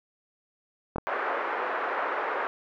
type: clicks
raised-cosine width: 1 ms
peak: -15 dBFS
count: 2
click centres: 0.96 / 0.983 s
type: band-pass noise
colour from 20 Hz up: white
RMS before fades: -30 dBFS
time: 1.07-2.47 s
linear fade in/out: 0 ms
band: 390 to 1600 Hz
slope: 24 dB/octave
effects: none